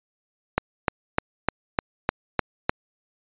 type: click train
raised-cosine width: 0.5 ms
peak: -4 dBFS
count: 8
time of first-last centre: 0.58-2.695 s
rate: 3.31 Hz
effects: resampled to 8000 Hz